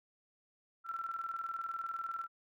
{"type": "tone with tremolo", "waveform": "sine", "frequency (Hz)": 1346, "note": "E6", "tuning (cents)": 36, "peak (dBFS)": -35, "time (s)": [0.84, 2.28], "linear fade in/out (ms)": 50, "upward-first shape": "square", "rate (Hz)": 20, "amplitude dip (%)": 60, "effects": []}